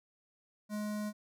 square tone with notch filter, 210 Hz, G#3, 19 cents sharp, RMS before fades -37 dBFS, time 0.69-1.13 s, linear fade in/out 50 ms, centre 2900 Hz, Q 1.4, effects none

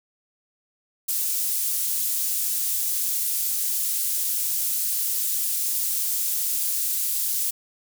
pink high-pass noise, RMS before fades -25 dBFS, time 1.08-7.51 s, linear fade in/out 10 ms, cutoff 9800 Hz, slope 12 dB/octave, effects none

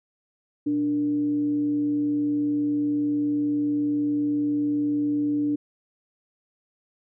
sine tone with frequency modulation, 293.7 Hz, D4, in tune, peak -21 dBFS, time 0.66-5.56 s, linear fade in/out 10 ms, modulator 171 Hz, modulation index 0.21, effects none

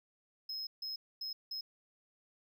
triangle tone bursts at uneven times, 5140 Hz, E8, 45 cents flat, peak -37 dBFS, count 4, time 0.49-0.67 / 0.82-0.96 / 1.21-1.33 / 1.51-1.61 s, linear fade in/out 5 ms, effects none

